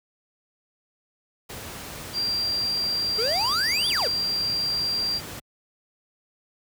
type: noise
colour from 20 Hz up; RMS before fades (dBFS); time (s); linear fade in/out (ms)
pink; -37; 1.49-5.4; 10
type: tone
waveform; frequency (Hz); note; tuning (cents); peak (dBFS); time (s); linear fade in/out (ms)
sine; 4736; D8; +14; -23; 2.13-5.21; 50
type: exponential two-way sweep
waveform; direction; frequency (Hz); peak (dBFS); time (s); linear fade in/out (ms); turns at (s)
square; up then down; 415.3 to 3621 to 415.3; -26; 3.18-4.08; 10; 3.89
effects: high-pass 60 Hz 12 dB/octave